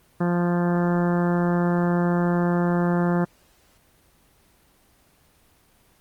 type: harmonic tone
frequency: 174.61 Hz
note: F3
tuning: in tune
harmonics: 1 / 2 / 3 / 4 / 5 / 6 / 7 / 8 / 9 / 10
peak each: -20 / -26 / -30 / -32 / -34 / -36 / -37 / -38 / -39 / -40 dBFS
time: 0.2-3.25 s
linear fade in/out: 10 ms
effects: pink hiss -59 dBFS RMS until 6 s + Opus 24 kbps